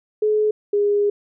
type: tone pair in turn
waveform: sine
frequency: 426.3 / 409.9 Hz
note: G#4 / G#4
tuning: +45 / -23 cents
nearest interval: minor second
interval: 68 cents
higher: first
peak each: -15 dBFS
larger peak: neither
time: 0.22-0.51 / 0.73-1.1 s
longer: second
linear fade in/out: 5 ms
effects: none